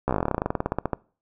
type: slowing click train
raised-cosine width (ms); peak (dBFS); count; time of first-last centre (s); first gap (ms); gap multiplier
1; -9; 24; 0.08-0.933; 14; 1.08
effects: noise-tail reverb RT60 0.4 s tail -23 dB re dry